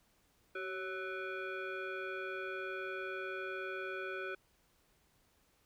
sine tone with frequency modulation, 554.4 Hz, C#5, in tune, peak -38 dBFS, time 0.55-4.35 s, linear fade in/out 5 ms, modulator 935 Hz, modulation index 1.8, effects pink hiss -72 dBFS RMS until 5.65 s

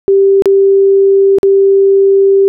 sine tone with dropouts, 392 Hz, G4, in tune, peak -4 dBFS, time 0.08-2.48 s, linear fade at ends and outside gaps 0 ms, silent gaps 0.422-0.457 / 1.385-1.431 s, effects none

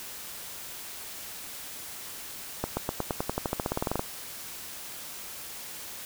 accelerating click train, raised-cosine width 1 ms, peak -13 dBFS, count 19, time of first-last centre 2.64-3.994 s, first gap 130 ms, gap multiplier 0.93, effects white hiss -41 dBFS RMS until 6.05 s

